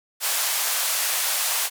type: band-pass noise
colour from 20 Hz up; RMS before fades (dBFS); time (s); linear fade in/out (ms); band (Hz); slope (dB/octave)
white; -24; 0.2-1.7; 50; 600 to 15000; 24
effects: none